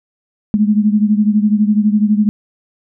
sine beating tone pair, 207.7 / 219.7 Hz, G#3 / A3, 0 / -2 cents, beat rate 12 Hz, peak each -11 / -15 dBFS, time 0.54-2.29 s, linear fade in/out 0 ms, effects none

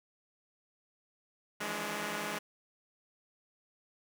5% pulse tone cluster, 161.4 / 170.8 / 208.5 / 290.1 Hz, E3 / F3 / G#3 / D4, -36 / -38 / +7 / -21 cents, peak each -33 / -33 / -26 / -30 dBFS, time 1.6-2.39 s, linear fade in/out 10 ms, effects none

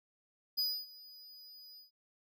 square tone with ADSR envelope, 4948 Hz, D#8, 10 cents flat, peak -30 dBFS, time 0.57-1.91 s, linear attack 18 ms, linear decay 270 ms, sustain -22 dB, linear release 130 ms, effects none

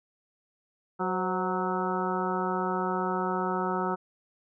harmonic tone with a mistuned harmonic, 185 Hz, F#3, in tune, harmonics 1 / 2 / 3 / 4 / 5 / 6 / 7 / 8, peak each -33 / -32 / -38 / -35 / -33 / -42 / -33 / -42 dBFS, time 0.99-3.96 s, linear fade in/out 20 ms, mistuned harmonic 3, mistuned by -71 cents, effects none

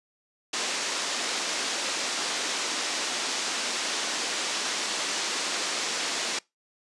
white band-pass noise, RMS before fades -30 dBFS, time 0.53-6.39 s, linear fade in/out 5 ms, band 230 to 6900 Hz, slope 24 dB/octave, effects noise-tail reverb RT60 0.2 s tail -24 dB re dry + resampled to 24000 Hz

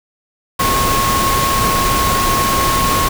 sine tone in noise, 1088 Hz, C#6, 33 cents flat, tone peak -15 dBFS, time 0.59-3.09 s, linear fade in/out 10 ms, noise pink, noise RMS -17 dBFS, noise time 0.59-3.09 s, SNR -1 dB, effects none

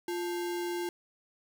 sine tone with sample-and-hold, 349.2 Hz, F4, in tune, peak -31 dBFS, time 0.08-0.89 s, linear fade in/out 2 ms, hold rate 1225 Hz, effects none

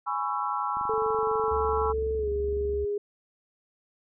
sine chord, C# minor seventh, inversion second, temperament just, 831.5 / 997.9 / 1108.7 / 1330.5 Hz, G#5 / B5 / C#6 / E6, +2 / +18 / 0 / +16 cents, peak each -32 dBFS, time 0.06-1.93 s, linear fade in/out 20 ms
click train, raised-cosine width 3 ms, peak -33 dBFS, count 48, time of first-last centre 0.77-2.737 s, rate 23.9 Hz
sine tone with pitch glide, 440 to 410.5 Hz, A4 to G#4, 0 to -20 cents, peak -26 dBFS, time 0.89-2.98 s, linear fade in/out 5 ms, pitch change -120 cents, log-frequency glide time 2.16-2.3 s
sine tone, 70 Hz, C#2, 18 cents sharp, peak -32 dBFS, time 1.51-2.85 s, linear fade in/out 5 ms
effects none

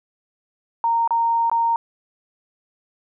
sine tone with dropouts, 925 Hz, A#5, 14 cents flat, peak -16 dBFS, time 0.84-1.76 s, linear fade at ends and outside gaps 1 ms, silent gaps 1.076-1.107 / 1.498-1.515 s, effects none

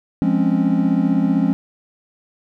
triangle chord, Db major seventh, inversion first, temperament equal, 174.61 / 207.7 / 261.6 / 277.2 Hz, F3 / Ab3 / C4 / Db4, 0 / 0 / 0 / 0 cents, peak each -18 dBFS, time 0.22-1.53 s, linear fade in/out 0 ms, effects none

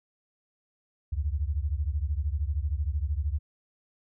sine beating tone pair, 68.8 / 81.8 Hz, C#2 / E2, -12 / -13 cents, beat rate 13 Hz, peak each -28 / -30 dBFS, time 1.12-3.39 s, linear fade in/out 10 ms, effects none

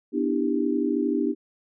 sine chord, E minor seventh, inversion second, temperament just, 247.2 / 296.7 / 329.6 / 395.6 Hz, B3 / D4 / E4 / G4, +2 / +18 / 0 / +16 cents, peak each -27 / -25 / -29 / -28 dBFS, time 0.12-1.35 s, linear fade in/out 50 ms, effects none

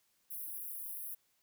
white high-pass noise, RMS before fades -43 dBFS, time 0.3-1.15 s, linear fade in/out 10 ms, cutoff 10000 Hz, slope 96 dB/octave, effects white hiss -75 dBFS RMS until 1.42 s

